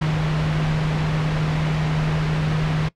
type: tone in noise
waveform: sine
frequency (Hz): 154.8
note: D#3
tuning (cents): -9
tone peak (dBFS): -19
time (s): 0.01-2.89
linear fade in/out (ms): 10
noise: pink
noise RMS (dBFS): -26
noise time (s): 0.01-2.89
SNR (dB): +4
effects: noise-tail reverb RT60 0.1 s tail -20 dB re dry + low-pass 3000 Hz 12 dB/octave